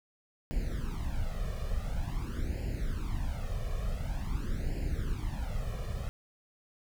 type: noise with flanger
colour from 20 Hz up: brown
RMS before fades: -33 dBFS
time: 0.51-6.09 s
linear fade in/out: 0 ms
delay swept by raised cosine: 0.41 to 1.71 ms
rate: 0.47 Hz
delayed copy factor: +0.9
effects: none